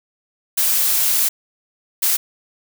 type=noise bursts at uneven times; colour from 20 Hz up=blue; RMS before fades=-17 dBFS; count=2; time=0.57-1.29 / 2.02-2.17 s; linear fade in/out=10 ms; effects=none